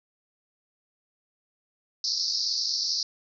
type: band-pass noise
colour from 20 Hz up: pink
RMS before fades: -28 dBFS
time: 2.04-3.03 s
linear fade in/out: 2 ms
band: 4300 to 5600 Hz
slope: 96 dB/octave
effects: none